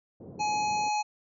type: band-pass noise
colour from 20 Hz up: pink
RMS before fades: -45 dBFS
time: 0.2-0.89 s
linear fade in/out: 10 ms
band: 110 to 580 Hz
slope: 24 dB/octave
type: harmonic tone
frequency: 842 Hz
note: G#5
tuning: 24 cents sharp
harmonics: 1 / 3 / 5 / 7 / 8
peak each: -26 / -36 / -40 / -43 / -44 dBFS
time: 0.39-1.03 s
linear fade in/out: 20 ms
effects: none